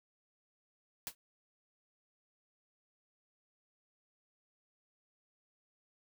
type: noise with exponential decay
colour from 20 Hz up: white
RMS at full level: -36 dBFS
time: 1.07-1.15 s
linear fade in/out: 1 ms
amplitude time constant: 17 ms
effects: none